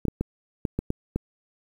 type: clicks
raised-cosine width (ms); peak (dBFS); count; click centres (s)
3; -12; 7; 0.053 / 0.083 / 0.21 / 0.652 / 0.79 / 0.904 / 1.16
effects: 8-bit